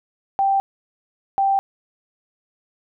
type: tone pair in turn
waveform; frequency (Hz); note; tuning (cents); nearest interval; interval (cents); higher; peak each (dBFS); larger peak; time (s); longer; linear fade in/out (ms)
sine; 784 / 784; G5 / G5; 0 / 0; unison; 0; neither; -15; neither; 0.39-0.6 / 1.38-1.59; neither; 0
effects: none